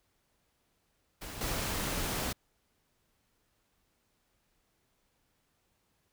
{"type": "noise with level steps", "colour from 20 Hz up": "pink", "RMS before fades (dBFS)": [-43, -34], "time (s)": [1.21, 2.33], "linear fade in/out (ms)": 10, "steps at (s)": 1.41, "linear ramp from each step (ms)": 2, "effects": ["pink hiss -75 dBFS RMS until 6.12 s"]}